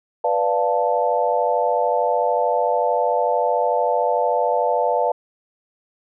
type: chord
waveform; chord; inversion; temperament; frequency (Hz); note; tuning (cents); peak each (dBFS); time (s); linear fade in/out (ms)
sine; B half-diminished seventh; none; equal; 493.9 / 587.3 / 698.5 / 880; B4 / D5 / F5 / A5; 0 / 0 / 0 / 0; -22; 0.24-5.12; 5
effects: none